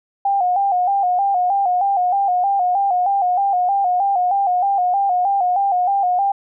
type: tone with vibrato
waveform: sine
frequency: 757 Hz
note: F#5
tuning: 39 cents sharp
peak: -14 dBFS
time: 0.25-6.32 s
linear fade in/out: 5 ms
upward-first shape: square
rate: 3.2 Hz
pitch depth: 84 cents each way
effects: none